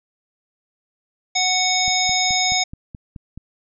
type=harmonic tone; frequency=740 Hz; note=F#5; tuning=in tune; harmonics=1 / 3 / 5 / 7 / 9; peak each=-23 / -23 / -23 / -23 / -23 dBFS; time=1.35-2.64 s; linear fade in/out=10 ms
type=click train; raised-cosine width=5 ms; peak=-22 dBFS; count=8; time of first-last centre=1.88-3.376 s; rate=4.68 Hz
effects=none